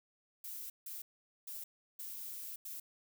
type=noise bursts at uneven times; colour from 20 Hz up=violet; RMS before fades=-45 dBFS; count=5; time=0.44-0.7 / 0.86-1.02 / 1.47-1.64 / 1.99-2.56 / 2.65-2.8 s; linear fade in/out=5 ms; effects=none